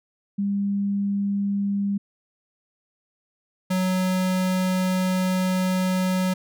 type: tone pair in turn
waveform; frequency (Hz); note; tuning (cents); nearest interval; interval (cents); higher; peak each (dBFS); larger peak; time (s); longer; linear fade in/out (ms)
sine / square; 200.3 / 185.22; G3 / F#3; +38 / +2; minor second; 136; first; -21; neither; 0.38-1.98 / 3.7-6.34; second; 10
effects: none